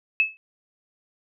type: tone with exponential decay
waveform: sine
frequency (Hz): 2600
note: E7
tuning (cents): -24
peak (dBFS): -13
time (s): 0.2-0.37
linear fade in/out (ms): 0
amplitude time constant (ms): 36
effects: none

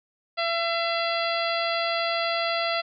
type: harmonic tone with a mistuned harmonic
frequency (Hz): 674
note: E5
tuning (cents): +38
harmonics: 1 / 2 / 3 / 4 / 5 / 6 / 7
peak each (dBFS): -27 / -30 / -32 / -33 / -34 / -35 / -35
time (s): 0.37-2.82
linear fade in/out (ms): 20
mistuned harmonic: 6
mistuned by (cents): +30
effects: none

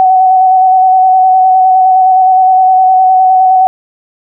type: tone with vibrato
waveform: sine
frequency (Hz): 750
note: F#5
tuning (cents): +23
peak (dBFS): -3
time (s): 0-3.67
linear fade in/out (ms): 0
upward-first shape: square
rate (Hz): 9.7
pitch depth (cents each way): 16
effects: none

